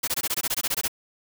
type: noise bursts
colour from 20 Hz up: white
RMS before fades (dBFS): -25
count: 13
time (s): 0.03-0.881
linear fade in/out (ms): 10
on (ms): 47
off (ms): 20
effects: none